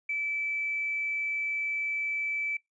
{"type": "tone with tanh clipping", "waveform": "triangle", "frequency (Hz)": 2313, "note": "D7", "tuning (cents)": -27, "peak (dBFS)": -28, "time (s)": [0.09, 2.57], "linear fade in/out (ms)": 5, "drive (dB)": 3, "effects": ["noise-tail reverb RT60 0.2 s tail -26 dB re dry", "resampled to 22050 Hz"]}